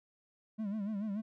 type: tone with vibrato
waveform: triangle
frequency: 207.7 Hz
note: G#3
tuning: in tune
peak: -32 dBFS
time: 0.58-1.22 s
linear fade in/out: 20 ms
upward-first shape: sine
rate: 6.9 Hz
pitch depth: 110 cents each way
effects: none